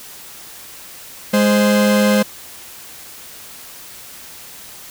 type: tone pair together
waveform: 45% pulse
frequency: 207.4 / 522 Hz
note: G#3 / C5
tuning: -2 / -4 cents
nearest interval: octave + major third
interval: 1598 cents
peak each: -13 / -16 dBFS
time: 1.33-2.23 s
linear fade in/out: 10 ms
effects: white hiss -37 dBFS RMS until 4.9 s